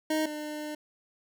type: tone pair in turn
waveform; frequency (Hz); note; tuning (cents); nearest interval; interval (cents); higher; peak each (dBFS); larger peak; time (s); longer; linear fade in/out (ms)
25% pulse; 311.3 / 301.6; D#4 / D4; +1 / +46; minor second; 55; first; -22 / -31; first; 0.1-0.26 / 0.26-0.75; second; 5
effects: none